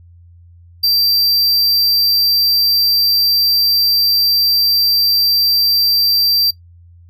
square tone, 4699 Hz, D8, in tune, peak -11 dBFS, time 0.83-6.51 s, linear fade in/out 10 ms, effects noise-tail reverb RT60 0.1 s tail -18 dB re dry + added 86 Hz sine -40 dBFS peak until 7.09 s

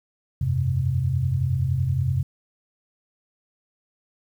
sine chord, F suspended second, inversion none, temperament equal, 87.31 / 98 / 130.81 Hz, F2 / G2 / C3, 0 / 0 / 0 cents, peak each -26 / -27 / -22 dBFS, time 0.41-2.23 s, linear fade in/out 5 ms, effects 9-bit

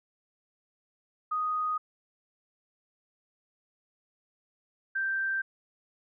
sine tone pair in turn, 1244.5 / 1568 Hz, D#6 / G6, 0 / 0 cents, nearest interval major third, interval 400 cents, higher second, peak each -27 dBFS, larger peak neither, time 1.31-1.78 / 4.95-5.42 s, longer neither, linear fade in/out 10 ms, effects none

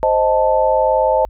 sine chord, A diminished, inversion first, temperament equal, 523.3 / 622.3 / 880 Hz, C5 / Eb5 / A5, 0 / 0 / 0 cents, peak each -16 dBFS, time 0.03-1.25 s, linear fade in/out 0 ms, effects added 50 Hz sine -34 dBFS peak until 1.29 s

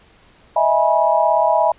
sine chord, E major seventh, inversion third, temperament equal with one note detuned, 622.3 / 659.3 / 830.6 / 970.8 Hz, D#5 / E5 / G#5 / B5, 0 / 0 / 0 / -30 cents, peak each -19 / -17 / -18 / -18 dBFS, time 0.56-1.72 s, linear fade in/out 5 ms, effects pink hiss -51 dBFS RMS until 1.78 s + resampled to 8000 Hz

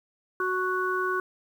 harmonic tone, 370 Hz, F#4, in tune, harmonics 1 / 3 / 4, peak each -29 / -29 / -29 dBFS, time 0.4-1.2 s, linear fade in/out 2 ms, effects 9-bit

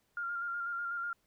sine tone with vibrato, 1396.9 Hz, F6, in tune, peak -34 dBFS, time 0.17-1.13 s, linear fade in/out 2 ms, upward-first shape square, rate 8.1 Hz, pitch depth 21 cents each way, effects pink hiss -75 dBFS RMS until 1.26 s

